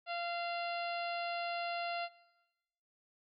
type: harmonic tone with a mistuned harmonic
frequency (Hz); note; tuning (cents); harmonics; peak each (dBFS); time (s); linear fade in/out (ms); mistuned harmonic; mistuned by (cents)
690; F5; -21; 1 / 2 / 3 / 4 / 5 / 6 / 7; -38 / -43 / -47 / -44 / -52 / -50 / -55; 0.06-2.09; 50; 6; +15
effects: noise-tail reverb RT60 1.0 s tail -18 dB re dry